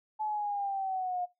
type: linear sweep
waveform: sine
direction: down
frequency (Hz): 864 to 710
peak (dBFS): -30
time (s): 0.19-1.26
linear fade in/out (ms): 20
effects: noise-tail reverb RT60 0.2 s tail -20 dB re dry